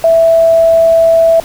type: tone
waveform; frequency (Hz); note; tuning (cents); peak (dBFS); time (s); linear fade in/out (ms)
sine; 659.3; E5; 0; -4; 0.04-1.4; 2
effects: pink hiss -31 dBFS RMS until 1.44 s